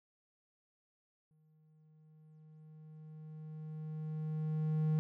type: tone with exponential growth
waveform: triangle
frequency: 155.5 Hz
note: D#3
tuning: 1 cent flat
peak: -26 dBFS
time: 1.31-4.99 s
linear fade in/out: 0 ms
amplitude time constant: 800 ms
effects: none